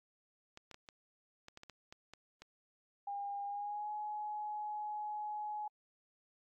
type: clicks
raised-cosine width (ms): 0.2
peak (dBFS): -33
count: 11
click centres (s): 0.574 / 0.713 / 0.744 / 0.888 / 1.484 / 1.574 / 1.634 / 1.697 / 1.925 / 2.136 / 2.42
type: tone with pitch glide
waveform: sine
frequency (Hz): 806 to 842.7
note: G5 to G#5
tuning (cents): +48 to +25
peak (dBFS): -38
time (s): 3.07-5.68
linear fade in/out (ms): 5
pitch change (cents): +77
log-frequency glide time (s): 3.45-3.9
effects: AAC 48 kbps